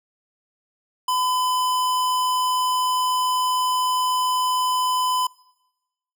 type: tone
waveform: square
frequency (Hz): 1009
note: B5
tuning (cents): +37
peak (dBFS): -20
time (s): 1.08-5.27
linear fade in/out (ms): 5
effects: noise-tail reverb RT60 1.0 s tail -24 dB re dry